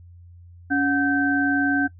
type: tone cluster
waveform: sine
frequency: 280.8 / 731 / 1550 Hz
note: C#4 / F#5 / G6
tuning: +22 / -21 / -20 cents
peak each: -20 / -28 / -22 dBFS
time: 0.7-1.88 s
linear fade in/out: 20 ms
effects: noise-tail reverb RT60 0.1 s tail -21 dB re dry + added 87 Hz sine -43 dBFS peak until 1.99 s